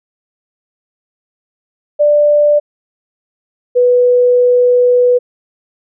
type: tone pair in turn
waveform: sine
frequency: 590 / 492.8 Hz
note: D5 / B4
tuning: +8 / -4 cents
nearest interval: minor third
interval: 312 cents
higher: first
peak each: -6 dBFS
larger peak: neither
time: 1.99-2.6 / 3.75-5.19 s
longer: second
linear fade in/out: 20 ms
effects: none